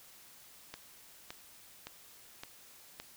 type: click train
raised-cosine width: 0.2 ms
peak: -25 dBFS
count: 5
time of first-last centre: 0.74-3 s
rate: 1.77 Hz
effects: white hiss -57 dBFS RMS until 3.16 s